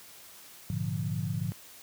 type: chord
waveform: sine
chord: G# diminished seventh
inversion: none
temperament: equal with one note detuned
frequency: 103.83 / 120.3 / 146.83 / 174.61 Hz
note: G#2 / B2 / D3 / F3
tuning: 0 / -45 / 0 / 0 cents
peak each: -34 / -36 / -34 / -35 dBFS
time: 0.7-1.52 s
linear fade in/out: 0 ms
effects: white hiss -51 dBFS RMS until 1.82 s + high-pass 60 Hz 12 dB/octave